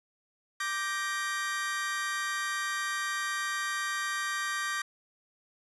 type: chord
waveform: 40% pulse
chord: G minor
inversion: second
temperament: just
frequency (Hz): 1176 / 1568 / 1881.6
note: D6 / G6 / Bb6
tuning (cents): +2 / 0 / +16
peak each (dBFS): -34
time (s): 0.6-4.82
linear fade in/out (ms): 5
effects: resampled to 24000 Hz